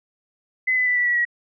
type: tone with pitch steps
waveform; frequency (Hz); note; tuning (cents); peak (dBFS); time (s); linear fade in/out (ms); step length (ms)
sine; 2029 / 2006 / 1982.7 / 1959.9 / 1937.4 / 1915.1; B6 / B6 / B6 / B6 / B6 / A#6; +46 / +26 / +6 / -14 / -34 / +46; -17; 0.67-1.252; 10; 97
effects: none